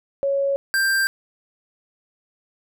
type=tone pair in turn; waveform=sine / square; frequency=554.4 / 1579.9 Hz; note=C#5 / G6; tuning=0 / +13 cents; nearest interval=octave + tritone; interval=1813 cents; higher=second; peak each=-18 dBFS; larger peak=neither; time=0.23-0.56 / 0.74-1.07 s; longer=neither; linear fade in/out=0 ms; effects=none